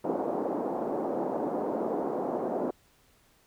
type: band-pass noise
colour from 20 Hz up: pink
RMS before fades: -31 dBFS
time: 0.04-2.71 s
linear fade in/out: 5 ms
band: 250 to 810 Hz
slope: 24 dB/octave
effects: pink hiss -64 dBFS RMS until 3.46 s